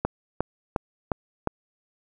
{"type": "click train", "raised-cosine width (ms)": 1, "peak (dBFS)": -9, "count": 5, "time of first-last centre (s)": [0.05, 1.473], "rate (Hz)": 2.81, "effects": []}